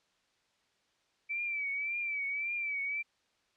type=tone with vibrato; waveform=sine; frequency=2314 Hz; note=D7; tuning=26 cents flat; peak=-32 dBFS; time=1.29-3.03 s; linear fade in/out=20 ms; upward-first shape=triangle; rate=1.8 Hz; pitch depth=79 cents each way; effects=white hiss -73 dBFS RMS until 3.56 s + low-pass 5000 Hz 12 dB/octave